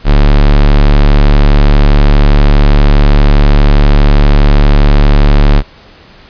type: tone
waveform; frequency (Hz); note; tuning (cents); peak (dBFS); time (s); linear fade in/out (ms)
square; 36.21; D1; -24; -3; 0.04-5.63; 50
effects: pink hiss -38 dBFS RMS until 6.29 s + resampled to 11025 Hz